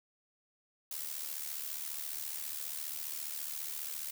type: noise with amplitude modulation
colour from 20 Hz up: blue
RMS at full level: -37 dBFS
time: 0.91-4.11 s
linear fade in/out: 5 ms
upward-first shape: sine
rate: 74.7 Hz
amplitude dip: 70%
effects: none